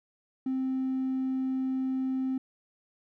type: tone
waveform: triangle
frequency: 262 Hz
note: C4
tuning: 2 cents sharp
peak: -24 dBFS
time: 0.46-2.38 s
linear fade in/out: 5 ms
effects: tanh soft clip ceiling -23 dBFS